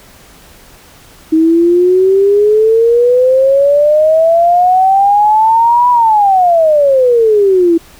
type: exponential two-way sweep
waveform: sine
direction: up then down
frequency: 315.5 to 987.8 to 327.2 Hz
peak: -5 dBFS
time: 1.32-7.78 s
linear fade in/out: 10 ms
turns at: 5.9 s
effects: pink hiss -40 dBFS RMS until 7.99 s